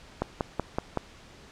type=click train; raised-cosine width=1 ms; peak=-12 dBFS; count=5; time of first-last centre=0.22-0.973 s; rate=5.31 Hz; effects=pink hiss -51 dBFS RMS until 1.51 s + low-pass 6000 Hz 12 dB/octave